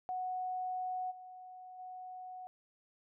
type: tone with level steps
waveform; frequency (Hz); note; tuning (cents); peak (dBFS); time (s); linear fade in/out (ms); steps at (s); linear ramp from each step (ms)
sine; 738; F#5; -5; -35 / -48 / -44; 0.09-2.47; 0; 1.1 / 1.78; 20
effects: none